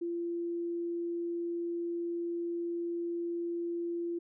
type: tone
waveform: sine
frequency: 342.3 Hz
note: F4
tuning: 35 cents flat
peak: -32 dBFS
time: 0.01-4.19 s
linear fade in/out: 10 ms
effects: none